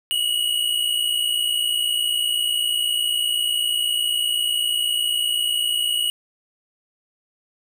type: tone pair together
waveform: square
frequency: 2877 / 2937 Hz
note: F#7 / F#7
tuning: -49 / -13 cents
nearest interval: unison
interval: 36 cents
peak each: -23 dBFS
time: 0.11-6.1 s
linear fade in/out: 0 ms
effects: none